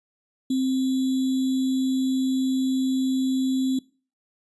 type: tone with sample-and-hold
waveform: sine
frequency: 261.6 Hz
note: C4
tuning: in tune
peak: -20 dBFS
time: 0.5-3.79 s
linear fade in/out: 5 ms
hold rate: 3675 Hz
effects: noise-tail reverb RT60 0.4 s tail -23 dB re dry + resampled to 24000 Hz